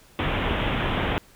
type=low-pass noise; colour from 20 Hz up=pink; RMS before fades=-25 dBFS; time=0.19-1.18 s; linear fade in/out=0 ms; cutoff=3500 Hz; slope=96 dB/octave; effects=pink hiss -54 dBFS RMS until 1.35 s